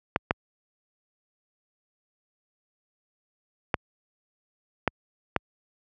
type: clicks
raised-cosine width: 0.5 ms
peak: -6 dBFS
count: 5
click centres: 0.161 / 0.309 / 3.742 / 4.877 / 5.363 s
effects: high-pass 60 Hz 12 dB/octave